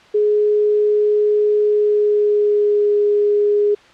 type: tone with pitch glide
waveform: sine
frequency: 419.3 to 413.5 Hz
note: G#4 to G#4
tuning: +17 to -8 cents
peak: -12 dBFS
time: 0.14-3.75 s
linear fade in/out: 10 ms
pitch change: -25 cents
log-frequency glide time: 1.65-2.97 s
effects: white hiss -46 dBFS RMS until 3.93 s + low-pass 3000 Hz 12 dB/octave